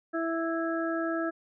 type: harmonic tone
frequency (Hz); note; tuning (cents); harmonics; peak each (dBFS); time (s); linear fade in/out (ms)
329.6; E4; 0; 1 / 2 / 4 / 5; -30 / -33 / -36 / -37; 0.13-1.31; 20
effects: none